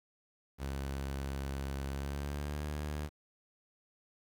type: tone with pitch glide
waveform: sawtooth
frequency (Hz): 68.4 to 74.59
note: C#2 to D2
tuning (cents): -23 to +27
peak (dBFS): -32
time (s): 0.58-3.1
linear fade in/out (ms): 50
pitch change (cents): +150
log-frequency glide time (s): 1.89-2.66
effects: 10-bit